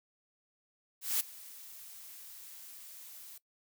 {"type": "noise with ADSR envelope", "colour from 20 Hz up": "blue", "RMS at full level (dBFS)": -29, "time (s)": [1.01, 3.38], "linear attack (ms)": 190, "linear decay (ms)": 13, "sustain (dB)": -21, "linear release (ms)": 5, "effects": ["noise-tail reverb RT60 0.1 s tail -20 dB re dry"]}